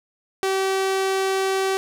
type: tone with low-pass filter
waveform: sawtooth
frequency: 384.2 Hz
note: G4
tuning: 35 cents flat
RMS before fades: -22 dBFS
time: 0.43-1.77 s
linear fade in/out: 0 ms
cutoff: 11000 Hz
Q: 0.71
effects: 9-bit